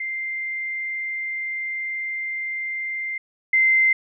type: tone pair in turn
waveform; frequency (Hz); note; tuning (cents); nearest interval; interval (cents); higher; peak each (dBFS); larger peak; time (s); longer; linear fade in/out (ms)
sine; 2093 / 2079; C7 / C7; 0 / -12; unison; 12; first; -25 / -14; second; 0-3.18 / 3.53-3.93; first; 5
effects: none